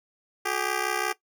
10% pulse ring-modulated tone, 397.4 Hz, G4, 24 cents sharp, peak -14 dBFS, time 0.45-1.13 s, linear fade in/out 10 ms, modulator 32.8 Hz, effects noise-tail reverb RT60 0.1 s tail -17 dB re dry

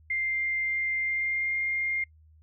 sine tone with pitch glide, 2099 to 2117 Hz, C7 to C7, +5 to +20 cents, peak -26 dBFS, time 0.1-2.04 s, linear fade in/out 5 ms, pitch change +15 cents, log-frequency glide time 0.96-1.55 s, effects noise-tail reverb RT60 0.1 s tail -25 dB re dry + added 78 Hz sine -54 dBFS peak until 2.42 s

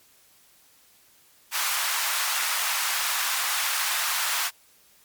pink high-pass noise, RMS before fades -26 dBFS, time 1.51-4.51 s, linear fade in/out 50 ms, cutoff 950 Hz, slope 24 dB/octave, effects white hiss -58 dBFS RMS until 5.04 s + MP3 96 kbps

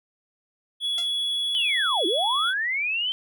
triangle tone, 3377 Hz, G#7, 28 cents sharp, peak -22 dBFS, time 0.8-2.54 s, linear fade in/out 50 ms
5% pulse tone with exponential decay, 691 Hz, F5, 19 cents flat, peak -21 dBFS, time 0.98-1.12 s, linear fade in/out 1 ms, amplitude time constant 29 ms
sine linear two-way sweep, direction down then up, 3136 to 310 to 3136 Hz, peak -23 dBFS, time 1.55-3.12 s, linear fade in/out 0 ms, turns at 2.06 s
effects none

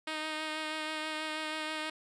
5% pulse tone with vibrato, 310.9 Hz, D#4, 1 cent flat, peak -23 dBFS, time 0.07-1.9 s, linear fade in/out 5 ms, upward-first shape sine, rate 6.2 Hz, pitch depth 17 cents each way, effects low-pass 7000 Hz 12 dB/octave

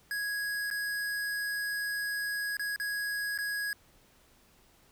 square tone with dropouts, 1661.2 Hz, G#6, in tune, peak -32 dBFS, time 0.11-3.73 s, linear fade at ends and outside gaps 1 ms, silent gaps 0.702-0.711 / 2.569-2.595 / 2.761-2.799 / 3.377-3.387 s, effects pink hiss -63 dBFS RMS until 4.91 s

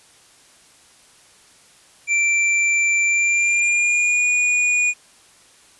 square tone with pitch glide, 2349 to 2452 Hz, D7 to D#7, 0 to -26 cents, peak -16 dBFS, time 2.07-4.94 s, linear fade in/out 50 ms, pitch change +74 cents, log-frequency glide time 3.04-4.28 s, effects white hiss -51 dBFS RMS until 5.79 s + resampled to 24000 Hz

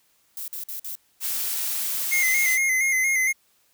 violet noise bursts, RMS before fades -33 dBFS, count 4, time 0.37-0.954 s, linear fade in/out 2 ms, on 110 ms, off 48 ms
blue noise, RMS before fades -27 dBFS, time 1.2-2.59 s, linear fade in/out 50 ms
square tone with vibrato, 2093 Hz, C7, in tune, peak -20 dBFS, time 2.11-3.33 s, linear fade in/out 20 ms, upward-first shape square, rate 4.3 Hz, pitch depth 40 cents each way
effects white hiss -64 dBFS RMS until 3.73 s

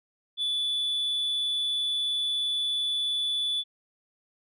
sine tone, 3463 Hz, A7, 28 cents flat, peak -23 dBFS, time 0.37-3.64 s, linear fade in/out 50 ms, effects tanh soft clip ceiling -24 dBFS

